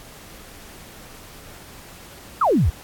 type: exponential sweep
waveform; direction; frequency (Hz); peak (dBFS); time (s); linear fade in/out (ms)
sine; down; 1400 to 59.9; -14; 2.41-2.7; 5
effects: pink hiss -43 dBFS RMS until 2.83 s + AAC 64 kbps